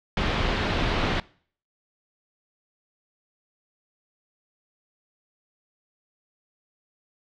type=low-pass noise; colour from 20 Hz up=pink; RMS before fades=-25 dBFS; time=0.17-1.2 s; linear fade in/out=2 ms; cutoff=3900 Hz; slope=24 dB/octave; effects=noise-tail reverb RT60 0.5 s tail -22 dB re dry